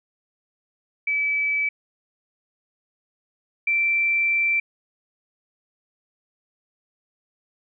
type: tone pair in turn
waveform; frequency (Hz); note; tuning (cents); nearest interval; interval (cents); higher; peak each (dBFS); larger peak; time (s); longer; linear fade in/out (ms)
sine; 2300 / 2343; D7 / D7; -37 / -5; unison; 32; second; -20 / -18; second; 1.07-1.69 / 3.67-4.6; second; 5
effects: none